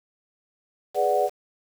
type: chord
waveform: sine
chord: G# half-diminished seventh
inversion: none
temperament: equal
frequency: 415.3 / 493.9 / 587.3 / 740 Hz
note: G#4 / B4 / D5 / F#5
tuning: 0 / 0 / 0 / 0 cents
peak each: -26 / -26 / -24 / -23 dBFS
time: 0.94-1.3 s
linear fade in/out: 50 ms
effects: 7-bit